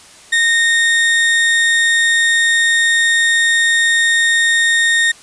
35% pulse tone, 1846 Hz, A#6, 17 cents flat, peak -9 dBFS, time 0.32-5.12 s, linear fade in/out 10 ms, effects white hiss -41 dBFS RMS until 5.22 s + resampled to 22050 Hz

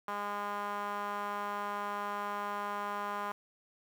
sawtooth tone with band-pass filter, 204.5 Hz, G#3, 26 cents flat, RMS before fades -37 dBFS, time 0.08-3.32 s, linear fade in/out 2 ms, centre 1100 Hz, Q 3, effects 9-bit

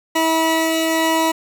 20% pulse tone pair together, 323.7 / 970 Hz, E4 / B5, -31 / -31 cents, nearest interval octave + perfect fifth, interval 1900 cents, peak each -12 / -16 dBFS, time 0.15-1.32 s, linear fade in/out 10 ms, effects none

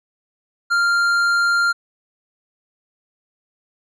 sine tone with tanh clipping, 1394 Hz, F6, 4 cents flat, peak -16 dBFS, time 0.7-1.73 s, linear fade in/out 20 ms, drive 10 dB, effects none

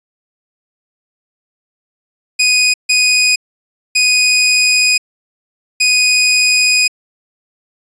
20% pulse tone bursts at uneven times, 2489 Hz, D#7, in tune, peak -4 dBFS, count 4, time 2.39-2.74 / 2.89-3.36 / 3.95-4.98 / 5.8-6.88 s, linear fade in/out 10 ms, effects resampled to 22050 Hz

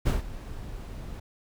brown noise with ADSR envelope, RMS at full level -21 dBFS, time 0.05-1.2 s, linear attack 21 ms, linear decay 150 ms, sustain -17 dB, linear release 7 ms, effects none

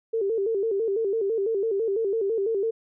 sine tone with vibrato, 421.7 Hz, G#4, 26 cents sharp, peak -22 dBFS, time 0.13-2.71 s, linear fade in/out 10 ms, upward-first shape square, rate 6 Hz, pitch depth 120 cents each way, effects none

